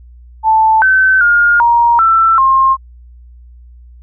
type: tone with pitch steps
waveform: sine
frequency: 880 / 1532 / 1419 / 942 / 1335 / 1065 Hz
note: A5 / G6 / F6 / A#5 / E6 / C6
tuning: 0 / -40 / +27 / +18 / +22 / +30 cents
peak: -6 dBFS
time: 0.43-2.77 s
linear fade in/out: 50 ms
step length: 390 ms
effects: added 60 Hz sine -35 dBFS peak until 4.02 s